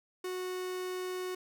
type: tone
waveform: 45% pulse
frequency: 367.4 Hz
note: F#4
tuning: 12 cents flat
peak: -35 dBFS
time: 0.24-1.35 s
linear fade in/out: 5 ms
effects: none